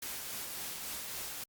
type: noise with tremolo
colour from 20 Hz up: white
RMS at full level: -40 dBFS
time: 0.02-1.44 s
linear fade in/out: 5 ms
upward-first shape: sine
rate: 3.6 Hz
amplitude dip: 25%
effects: Opus 48 kbps